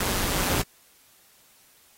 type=noise with amplitude modulation; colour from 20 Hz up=pink; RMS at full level=-23 dBFS; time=0-0.62 s; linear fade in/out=5 ms; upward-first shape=sine; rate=188 Hz; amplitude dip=60%; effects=white hiss -58 dBFS RMS until 1.97 s + AAC 48 kbps